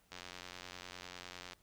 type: click train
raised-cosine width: 0.2 ms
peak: -29 dBFS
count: 128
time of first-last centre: 0.12-1.533 s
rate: 89.9 Hz
effects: pink hiss -71 dBFS RMS until 1.62 s